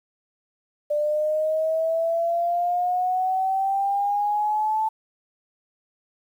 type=exponential sweep; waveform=sine; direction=up; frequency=590 to 880 Hz; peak=-20 dBFS; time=0.9-4.89 s; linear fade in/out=10 ms; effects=9-bit